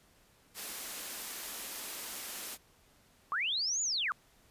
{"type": "high-pass noise", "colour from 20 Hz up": "white", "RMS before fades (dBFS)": -41, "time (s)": [0.54, 2.58], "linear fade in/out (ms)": 50, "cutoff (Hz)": 180, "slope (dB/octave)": 96}
{"type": "linear two-way sweep", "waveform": "sine", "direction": "up then down", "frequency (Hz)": [1058, 7040, 1058], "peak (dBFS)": -30, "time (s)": [3.32, 4.12], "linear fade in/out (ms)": 0, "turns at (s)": 3.82}
{"effects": ["pink hiss -65 dBFS RMS until 4.5 s", "resampled to 32000 Hz"]}